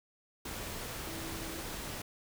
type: tone in noise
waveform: sine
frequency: 327 Hz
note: E4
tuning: 14 cents flat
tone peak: -45 dBFS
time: 1.07-1.61 s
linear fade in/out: 5 ms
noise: pink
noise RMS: -41 dBFS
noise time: 0.45-2.02 s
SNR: -7 dB
effects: none